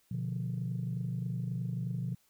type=chord; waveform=sine; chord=B diminished; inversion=none; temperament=equal; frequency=123.47 / 146.83 / 174.61 Hz; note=B2 / D3 / F3; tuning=0 / 0 / 0 cents; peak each=-34 / -39 / -36 dBFS; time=0.11-2.15 s; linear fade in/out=5 ms; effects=tanh soft clip ceiling -26 dBFS + white hiss -70 dBFS RMS until 2.29 s